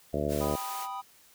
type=harmonic tone; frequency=73.42 Hz; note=D2; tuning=in tune; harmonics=1 / 2 / 3 / 4 / 5 / 6 / 7 / 8 / 9; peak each=-36 / -36 / -36 / -36 / -36 / -36 / -36 / -36 / -36 dBFS; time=0.13-0.56 s; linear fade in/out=10 ms
type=high-pass noise; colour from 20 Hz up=white; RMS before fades=-41 dBFS; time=0.28-0.88 s; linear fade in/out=50 ms; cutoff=350 Hz; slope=96 dB/octave
type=chord; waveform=triangle; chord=G augmented; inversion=none; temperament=equal; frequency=784 / 987.8 / 1244.5 Hz; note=G5 / B5 / D#6; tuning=0 / 0 / 0 cents; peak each=-37 / -36 / -38 dBFS; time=0.4-1.02 s; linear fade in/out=20 ms
effects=white hiss -59 dBFS RMS until 1.34 s